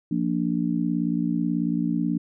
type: chord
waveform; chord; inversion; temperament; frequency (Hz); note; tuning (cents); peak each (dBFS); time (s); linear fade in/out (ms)
sine; Bb major; second; just; 174.81 / 233.1 / 291.4; F3 / Bb3 / D4; +2 / 0 / -13; -26; 0.11-2.18; 5
effects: none